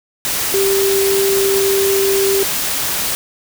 sine tone in noise, 392 Hz, G4, in tune, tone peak -13 dBFS, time 0.54-2.43 s, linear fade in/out 0 ms, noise white, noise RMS -19 dBFS, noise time 0.25-3.15 s, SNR +3 dB, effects none

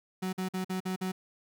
35% pulse tone bursts, 186.3 Hz, F#3, 12 cents sharp, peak -29 dBFS, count 6, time 0.22-1.12 s, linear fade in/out 10 ms, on 110 ms, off 48 ms, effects none

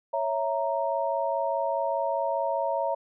sine chord, A# diminished, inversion first, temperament equal, 554.4 / 659.3 / 932.3 Hz, C#5 / E5 / A#5, 0 / 0 / 0 cents, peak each -29 dBFS, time 0.13-2.95 s, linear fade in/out 10 ms, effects none

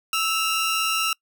sawtooth tone pair together, 1314 / 2803 Hz, E6 / F7, -6 / +6 cents, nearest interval octave + minor second, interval 1312 cents, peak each -20 / -21 dBFS, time 0.13-1.13 s, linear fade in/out 2 ms, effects noise-tail reverb RT60 0.1 s tail -26 dB re dry

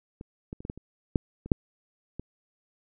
clicks, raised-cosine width 3 ms, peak -27 / -23 / -29 / -23 / -19 / -30 / -9 / -26 / -6 / -22 dBFS, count 10, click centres 0.211 / 0.529 / 0.605 / 0.651 / 0.699 / 0.776 / 1.158 / 1.46 / 1.518 / 2.196 s, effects none

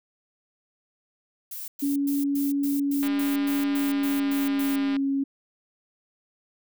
violet noise bursts, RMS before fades -36 dBFS, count 12, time 1.51-4.76 s, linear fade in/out 5 ms, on 170 ms, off 110 ms
sine tone with pitch glide, 281.5 to 274.9 Hz, C#4 to C#4, +27 to -14 cents, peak -22 dBFS, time 1.82-5.24 s, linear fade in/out 10 ms, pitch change -41 cents, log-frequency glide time 3.65-5.02 s
click train, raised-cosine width 0.3 ms, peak -21 dBFS, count 392, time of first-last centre 3.03-4.966 s, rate 202 Hz
effects none

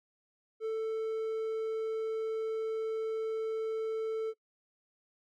triangle tone, 442.7 Hz, A4, 11 cents sharp, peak -29 dBFS, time 0.6-4.34 s, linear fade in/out 50 ms, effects noise-tail reverb RT60 0.1 s tail -23 dB re dry

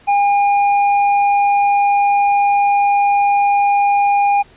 sine tone with tanh clipping, 810 Hz, G#5, 43 cents flat, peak -12 dBFS, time 0.07-4.43 s, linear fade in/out 20 ms, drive 8 dB, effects pink hiss -47 dBFS RMS until 4.56 s + resampled to 8000 Hz

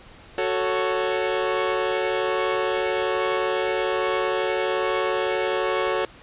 sawtooth chord, F# minor, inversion none, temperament equal with one note detuned, 370 / 441.8 / 554.4 Hz, F#4 / A4 / C#5, 0 / +7 / 0 cents, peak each -22 dBFS, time 0.38-6.05 s, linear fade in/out 2 ms, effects pink hiss -47 dBFS RMS until 6.22 s + resampled to 8000 Hz

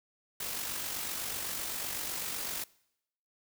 white noise with amplitude modulation, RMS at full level -35 dBFS, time 0.4-2.64 s, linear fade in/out 5 ms, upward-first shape sine, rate 47.9 Hz, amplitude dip 40%, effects noise-tail reverb RT60 0.8 s tail -23 dB re dry

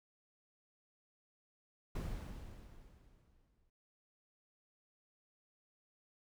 brown noise with exponential decay, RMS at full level -38 dBFS, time 1.95-3.7 s, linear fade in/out 5 ms, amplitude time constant 380 ms, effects none

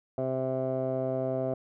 15% pulse tone with low-pass filter, 130.81 Hz, C3, in tune, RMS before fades -30 dBFS, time 0.18-1.54 s, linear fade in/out 2 ms, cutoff 680 Hz, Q 5.8, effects none

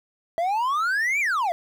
triangle exponential two-way sweep, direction up then down, 650 to 2416 to 650 Hz, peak -19 dBFS, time 0.38-1.52 s, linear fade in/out 0 ms, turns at 1.2 s, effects 9-bit

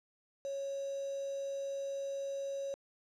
sine tone with quantisation, 552 Hz, C#5, 7 cents flat, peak -36 dBFS, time 0.45-2.74 s, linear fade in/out 0 ms, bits 8, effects low-pass 6000 Hz 12 dB/octave

